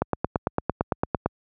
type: click train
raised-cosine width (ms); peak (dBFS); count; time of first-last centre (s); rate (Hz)
1; -7; 12; 0.02-1.26; 8.87
effects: high-pass 60 Hz 12 dB/octave

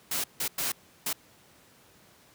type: noise bursts at uneven times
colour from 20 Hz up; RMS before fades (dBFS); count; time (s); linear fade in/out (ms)
white; -30; 4; 0.11-0.24 / 0.4-0.48 / 0.58-0.72 / 1.06-1.13; 5
effects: pink hiss -58 dBFS RMS until 2.34 s + high-pass 100 Hz 12 dB/octave

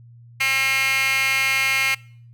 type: tone with high-pass filter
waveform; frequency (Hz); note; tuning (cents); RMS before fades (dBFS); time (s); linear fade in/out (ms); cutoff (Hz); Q
15% pulse; 268; C4; +42; -20; 0.4-1.95; 10; 2000; 10
effects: noise-tail reverb RT60 0.6 s tail -25 dB re dry + added 118 Hz sine -43 dBFS peak until 2.33 s

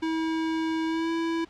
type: tone with pitch glide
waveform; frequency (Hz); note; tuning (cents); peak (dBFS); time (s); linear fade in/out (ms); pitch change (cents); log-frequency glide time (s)
square; 322.3 to 330.4; E4 to E4; -39 to +4; -26; 0.02-1.45; 10; +43; 0.86-1.11
effects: pink hiss -55 dBFS RMS until 1.49 s + low-pass 4000 Hz 12 dB/octave

